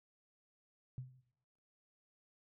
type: tone with exponential decay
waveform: sine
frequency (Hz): 128.3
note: C3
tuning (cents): -34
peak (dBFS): -38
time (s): 0.98-1.21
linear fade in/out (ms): 0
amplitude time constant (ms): 49
effects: noise-tail reverb RT60 0.9 s tail -19 dB re dry